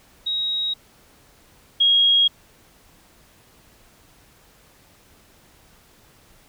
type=tone pair in turn; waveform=sine; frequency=3800 / 3279 Hz; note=A#7 / G#7; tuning=+33 / -23 cents; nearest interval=minor third; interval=256 cents; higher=first; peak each=-21 / -13 dBFS; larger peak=second; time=0.26-0.74 / 1.8-2.28 s; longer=neither; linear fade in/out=10 ms; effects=pink hiss -54 dBFS RMS until 6.48 s